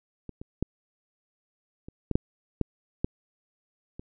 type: clicks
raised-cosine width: 3 ms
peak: -25 / -26 / -13 / -28 / -14 / -8 / -11 / -12 / -26 dBFS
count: 9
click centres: 0.293 / 0.415 / 0.626 / 1.885 / 2.113 / 2.155 / 2.613 / 3.045 / 3.995 s
effects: none